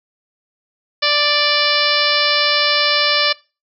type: harmonic tone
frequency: 587.3 Hz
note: D5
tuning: in tune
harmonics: 1 / 2 / 3 / 4 / 5 / 6 / 7 / 8 / 9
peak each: -22 / -22 / -22 / -22 / -22 / -22 / -22 / -22 / -22 dBFS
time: 1.02-3.33 s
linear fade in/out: 10 ms
effects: noise-tail reverb RT60 0.3 s tail -22 dB re dry